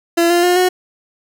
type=tone with pitch steps; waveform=30% pulse; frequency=339.1 / 347.6 / 356.4 / 365.3 Hz; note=E4 / F4 / F4 / F#4; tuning=+49 / -8 / +35 / -22 cents; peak=-8 dBFS; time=0.17-0.69 s; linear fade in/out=10 ms; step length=130 ms; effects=none